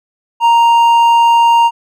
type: tone with hard clipping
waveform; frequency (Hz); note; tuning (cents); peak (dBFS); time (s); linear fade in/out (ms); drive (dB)
sine; 932.3; A#5; 0; -7; 0.4-1.71; 50; 5
effects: none